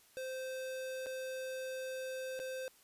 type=tone with dropouts; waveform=square; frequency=520 Hz; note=C5; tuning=11 cents flat; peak=-40 dBFS; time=0.17-2.68 s; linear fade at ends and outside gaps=0 ms; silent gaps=1.061-1.067 / 2.392-2.399 s; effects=white hiss -65 dBFS RMS until 2.83 s + resampled to 32000 Hz